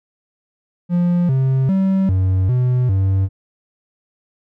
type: tone with pitch steps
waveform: triangle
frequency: 175.3 / 132.6 / 191.9 / 93.8 / 125.5 / 96.2 Hz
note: F3 / C3 / G3 / F#2 / B2 / G2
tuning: +7 / +23 / -37 / +24 / +28 / -32 cents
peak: -11 dBFS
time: 0.89-3.29 s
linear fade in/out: 50 ms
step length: 400 ms
effects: none